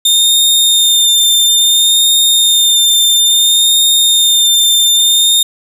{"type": "tone with vibrato", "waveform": "sawtooth", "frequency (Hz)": 3630, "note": "A#7", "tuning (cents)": -47, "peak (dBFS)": -4, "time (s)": [0.05, 5.43], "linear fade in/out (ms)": 5, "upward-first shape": "sine", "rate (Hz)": 0.59, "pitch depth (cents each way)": 20, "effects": []}